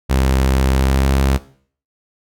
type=tone with pitch glide; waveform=sawtooth; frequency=66 to 67.39 Hz; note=C2 to C#2; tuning=+16 to -48 cents; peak=-9 dBFS; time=0.09-1.38 s; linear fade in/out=20 ms; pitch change=+36 cents; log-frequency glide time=0.72-1.08 s; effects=noise-tail reverb RT60 0.5 s tail -17 dB re dry